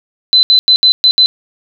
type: tone bursts at uneven times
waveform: sine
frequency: 4031 Hz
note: B7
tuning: 35 cents sharp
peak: -4 dBFS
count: 6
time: 0.33-0.43 / 0.5-0.59 / 0.68-0.76 / 0.83-0.92 / 1.04-1.11 / 1.18-1.26 s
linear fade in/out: 0 ms
effects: none